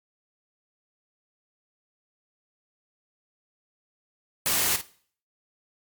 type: noise with echo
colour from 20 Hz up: white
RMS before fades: -24 dBFS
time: 4.46-4.76 s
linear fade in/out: 0 ms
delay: 52 ms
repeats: 1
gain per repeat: -11 dB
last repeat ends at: 4.812 s
effects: noise-tail reverb RT60 0.5 s tail -18 dB re dry + MP3 96 kbps